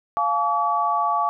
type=tone cluster; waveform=sine; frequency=697 / 857 / 1142 Hz; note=F5 / A5 / D6; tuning=-4 / -46 / -49 cents; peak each=-25 / -24 / -21 dBFS; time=0.17-1.29 s; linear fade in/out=0 ms; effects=none